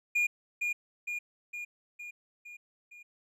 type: tone with echo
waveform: triangle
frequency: 2427 Hz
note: D#7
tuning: 44 cents flat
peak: -23 dBFS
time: 0.15-0.27 s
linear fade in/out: 10 ms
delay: 460 ms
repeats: 6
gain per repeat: -4 dB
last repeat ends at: 3.03 s
effects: none